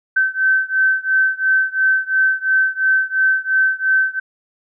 sine beating tone pair, 1539 / 1541.9 Hz, G6 / G6, -32 / -29 cents, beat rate 2.9 Hz, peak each -16 / -17 dBFS, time 0.16-4.2 s, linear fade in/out 10 ms, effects none

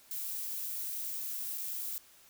violet noise with dropouts, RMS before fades -38 dBFS, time 0.11-1.98 s, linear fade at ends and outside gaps 0 ms, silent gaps 1.576-1.58 s, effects white hiss -60 dBFS RMS until 2.29 s

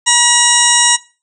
harmonic tone with a mistuned harmonic, 960 Hz, B5, 49 cents flat, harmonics 1 / 2 / 3 / 4 / 6 / 7 / 8 / 9, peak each -16 / -16 / -16 / -16 / -16 / -16 / -16 / -16 dBFS, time 0.06-0.97 s, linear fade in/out 20 ms, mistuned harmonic 6, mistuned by -37 cents, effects noise-tail reverb RT60 0.3 s tail -18 dB re dry

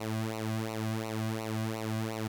sawtooth tone with flanger, 110.4 Hz, A2, 6 cents sharp, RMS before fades -34 dBFS, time 0-2.28 s, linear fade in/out 10 ms, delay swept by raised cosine 0.59 to 2.29 ms, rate 2.8 Hz, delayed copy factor -0.95, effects none

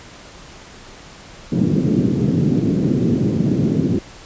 pink band-pass noise, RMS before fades -17 dBFS, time 1.52-3.99 s, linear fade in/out 2 ms, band 130 to 340 Hz, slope 24 dB/octave, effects pink hiss -40 dBFS RMS until 4.25 s + resampled to 16000 Hz

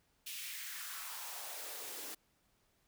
white noise with high-pass filter sweep, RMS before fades -45 dBFS, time 0.26-2.15 s, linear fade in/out 10 ms, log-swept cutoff 2900 to 280 Hz, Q 2.2, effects pink hiss -75 dBFS RMS until 2.87 s

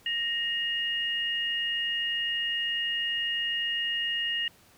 sine tone pair together, 1864.7 / 2852 Hz, A#6 / F7, 0 / +36 cents, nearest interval perfect fifth, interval 736 cents, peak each -32 / -28 dBFS, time 0.06-4.48 s, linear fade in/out 2 ms, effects pink hiss -58 dBFS RMS until 4.77 s + high-pass 60 Hz 12 dB/octave

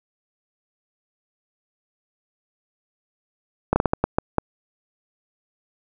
slowing click train, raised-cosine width 1 ms, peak -3 dBFS, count 8, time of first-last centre 3.73-4.383 s, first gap 30 ms, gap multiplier 1.37, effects none

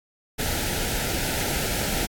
pink band-stop noise, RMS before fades -26 dBFS, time 0.38-2.07 s, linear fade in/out 20 ms, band 930 to 1300 Hz, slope 96 dB/octave, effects AAC 64 kbps

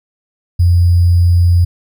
sine tone with sample-and-hold, 87.31 Hz, F2, in tune, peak -6 dBFS, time 0.59-1.65 s, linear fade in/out 10 ms, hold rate 4900 Hz, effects none

